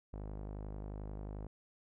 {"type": "tone with low-pass filter", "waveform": "sawtooth", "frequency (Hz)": 51.3, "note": "G#1", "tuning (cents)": -21, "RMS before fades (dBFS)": -44, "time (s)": [0.13, 1.47], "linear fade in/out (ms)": 5, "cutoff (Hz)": 740, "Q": 0.99, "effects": []}